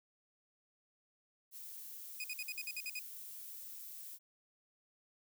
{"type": "noise", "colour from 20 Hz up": "violet", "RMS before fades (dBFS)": -49, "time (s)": [1.51, 4.19], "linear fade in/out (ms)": 50}
{"type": "tone bursts", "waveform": "sawtooth", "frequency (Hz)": 2489, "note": "D#7", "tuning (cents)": 0, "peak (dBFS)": -36, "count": 9, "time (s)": [2.2, 2.992], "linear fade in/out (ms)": 2, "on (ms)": 40, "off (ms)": 54}
{"effects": []}